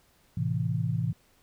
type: chord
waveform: sine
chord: A minor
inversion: none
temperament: equal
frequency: 110 / 130.81 / 164.81 Hz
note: A2 / C3 / E3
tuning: 0 / 0 / 0 cents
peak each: -30 / -30 / -30 dBFS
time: 0.37-1.13 s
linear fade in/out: 5 ms
effects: pink hiss -64 dBFS RMS until 1.42 s